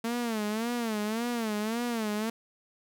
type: tone with vibrato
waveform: sawtooth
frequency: 224.7 Hz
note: A3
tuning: 37 cents sharp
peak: -25 dBFS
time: 0.04-2.3 s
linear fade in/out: 5 ms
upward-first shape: sine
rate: 1.8 Hz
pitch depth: 130 cents each way
effects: none